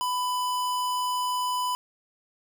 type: tone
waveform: square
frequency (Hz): 997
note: B5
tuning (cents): +16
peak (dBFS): -26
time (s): 0.01-1.75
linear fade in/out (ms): 0
effects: 11-bit